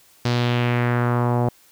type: tone with low-pass filter sweep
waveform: sawtooth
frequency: 121.1 Hz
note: B2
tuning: 34 cents flat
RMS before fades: -20 dBFS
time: 0.25-1.49 s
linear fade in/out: 5 ms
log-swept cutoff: 4900 to 730 Hz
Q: 2.1
effects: white hiss -54 dBFS RMS until 1.71 s